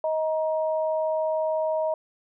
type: tone pair together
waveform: sine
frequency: 630 / 943.8 Hz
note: D#5 / A#5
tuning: +21 / +21 cents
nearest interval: perfect fifth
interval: 700 cents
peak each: -23 / -31 dBFS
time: 0.04-1.94 s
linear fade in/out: 2 ms
effects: none